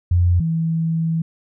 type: tone pair in turn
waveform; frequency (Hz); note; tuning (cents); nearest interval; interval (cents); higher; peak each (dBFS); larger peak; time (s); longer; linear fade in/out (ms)
sine; 88 / 163.27; F2 / E3; +14 / -16; major seventh; 1070; second; -12 / -17; first; 0.11-0.4 / 0.4-1.22; second; 5
effects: none